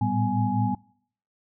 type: tone cluster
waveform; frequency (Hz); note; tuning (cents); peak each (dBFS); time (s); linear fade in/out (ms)
sine; 110.3 / 115.3 / 195.3 / 247.7 / 837; A2 / A#2 / G3 / B3 / G#5; +5 / -19 / -6 / +5 / +13; -28; 0.01-0.75; 5
effects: noise-tail reverb RT60 0.6 s tail -24 dB re dry